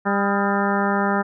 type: harmonic tone with a mistuned harmonic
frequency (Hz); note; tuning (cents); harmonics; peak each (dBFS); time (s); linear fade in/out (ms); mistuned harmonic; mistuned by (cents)
199.6; G3; +32; 1 / 2 / 3 / 4 / 5 / 6 / 7 / 8 / 9; -22 / -26 / -28 / -25 / -28 / -28 / -28 / -31 / -31; 0.05-1.23; 20; 6; +69
effects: none